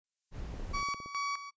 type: noise with exponential growth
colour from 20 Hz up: violet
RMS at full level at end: -45 dBFS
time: 0.04-0.92 s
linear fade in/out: 1 ms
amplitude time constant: 190 ms
type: noise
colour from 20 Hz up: brown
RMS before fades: -40 dBFS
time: 0.31-0.84 s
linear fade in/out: 50 ms
type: click train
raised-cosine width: 2 ms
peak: -35 dBFS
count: 10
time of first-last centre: 0.54-1.06 s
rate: 17.3 Hz
type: tone with tremolo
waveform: 35% pulse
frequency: 1134 Hz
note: C#6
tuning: 39 cents sharp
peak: -30 dBFS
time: 0.73-1.51 s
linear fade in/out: 20 ms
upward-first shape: square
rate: 2.4 Hz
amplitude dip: 70%
effects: noise-tail reverb RT60 0.1 s tail -19 dB re dry + resampled to 16000 Hz